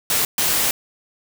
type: noise bursts at uneven times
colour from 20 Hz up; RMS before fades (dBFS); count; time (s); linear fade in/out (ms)
white; -19; 2; 0.1-0.25 / 0.38-0.71; 2
effects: none